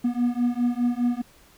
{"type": "beating tone pair", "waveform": "triangle", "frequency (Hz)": [240, 244.9], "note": ["B3", "B3"], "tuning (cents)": [-49, -14], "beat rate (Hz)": 4.9, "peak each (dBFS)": [-22, -22], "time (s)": [0.04, 1.22], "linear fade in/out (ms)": 10, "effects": ["pink hiss -55 dBFS RMS until 1.57 s"]}